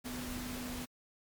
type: tone in noise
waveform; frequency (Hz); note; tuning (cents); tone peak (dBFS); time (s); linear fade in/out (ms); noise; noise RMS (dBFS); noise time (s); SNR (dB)
sine; 248.1; B3; +8; -41; 0.04-0.86; 20; pink; -43; 0.04-0.86; -1
effects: MP3 96 kbps